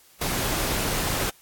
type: noise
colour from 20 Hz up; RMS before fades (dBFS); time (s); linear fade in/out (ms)
pink; -26; 0.21-1.3; 5
effects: white hiss -55 dBFS RMS until 1.41 s + AAC 64 kbps